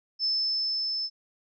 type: tone with level ramp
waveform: sine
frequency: 5260 Hz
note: E8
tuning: 5 cents flat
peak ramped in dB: -23 to -28 dBFS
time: 0.19-1.1 s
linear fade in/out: 50 ms
effects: none